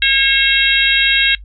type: harmonic tone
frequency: 542 Hz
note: C#5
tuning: 39 cents flat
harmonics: 3 / 4 / 5 / 6 / 7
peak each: -17 / -17 / -17 / -17 / -17 dBFS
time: 0.02-1.35 s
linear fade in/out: 2 ms
effects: noise-tail reverb RT60 0.1 s tail -20 dB re dry + added 50 Hz sine -32 dBFS peak until 1.44 s